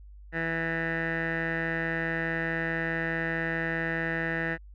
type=tone with low-pass filter; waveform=15% pulse; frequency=164.7 Hz; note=E3; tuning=1 cent flat; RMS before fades=-30 dBFS; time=0.32-4.58 s; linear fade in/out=50 ms; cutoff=1900 Hz; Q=9.4; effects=added 50 Hz sine -45 dBFS peak until 4.74 s